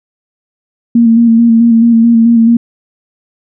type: tone with vibrato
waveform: sine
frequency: 230.8 Hz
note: A#3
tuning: 17 cents flat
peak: -3 dBFS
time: 0.95-2.57 s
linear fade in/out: 5 ms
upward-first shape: square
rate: 4.6 Hz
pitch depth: 25 cents each way
effects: none